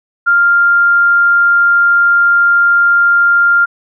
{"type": "tone", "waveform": "sine", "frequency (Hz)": 1396.9, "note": "F6", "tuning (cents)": 0, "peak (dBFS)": -6, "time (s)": [0.26, 3.66], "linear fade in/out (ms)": 20, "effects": []}